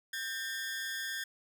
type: ring-modulated tone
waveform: sawtooth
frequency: 1693 Hz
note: G#6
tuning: 33 cents sharp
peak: -29 dBFS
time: 0.13-1.24 s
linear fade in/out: 5 ms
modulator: 118 Hz
effects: none